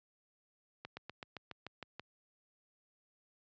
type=slowing click train; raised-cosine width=0.3 ms; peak=-28 dBFS; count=9; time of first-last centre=0.85-1.996 s; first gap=120 ms; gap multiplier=1.05; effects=high-pass 80 Hz 12 dB/octave + resampled to 16000 Hz